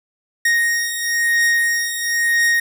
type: beating tone pair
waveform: 45% pulse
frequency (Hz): 1864.7 / 1865.7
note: A#6 / A#6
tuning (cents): 0 / +1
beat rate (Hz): 1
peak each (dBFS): -21 / -17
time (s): 0.45-2.6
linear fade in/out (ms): 5
effects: none